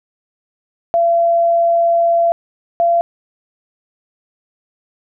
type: tone pair in turn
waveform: sine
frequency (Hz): 679 / 683.3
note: F5 / F5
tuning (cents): -49 / -38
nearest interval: unison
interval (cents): 11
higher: second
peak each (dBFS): -10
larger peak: neither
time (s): 0.94-2.32 / 2.8-3.01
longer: first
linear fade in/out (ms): 0
effects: none